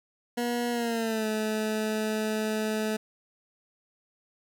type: tone with pitch glide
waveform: 20% pulse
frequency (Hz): 240.1 to 216.4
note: B3 to A3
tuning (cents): -49 to -29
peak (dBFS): -22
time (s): 0.37-2.97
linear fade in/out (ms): 10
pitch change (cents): -180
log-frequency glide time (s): 0.71-1.27
effects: none